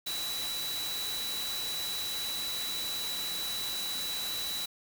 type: tone in noise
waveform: sine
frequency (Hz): 3939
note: B7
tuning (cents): -5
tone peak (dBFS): -34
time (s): 0.06-4.66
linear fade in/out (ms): 10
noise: white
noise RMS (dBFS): -38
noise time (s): 0.06-4.66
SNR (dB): +1
effects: none